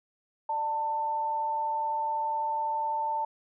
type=tone pair together; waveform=sine; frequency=595.3 / 892 Hz; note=D5 / A5; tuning=+23 / +23 cents; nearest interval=perfect fifth; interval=700 cents; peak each=-39 / -27 dBFS; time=0.49-3.25 s; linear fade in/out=5 ms; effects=none